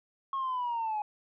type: linear sweep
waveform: sine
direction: down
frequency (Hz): 1094 to 830.6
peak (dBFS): -28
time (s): 0.33-1.02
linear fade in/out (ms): 2
effects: tanh soft clip ceiling -27 dBFS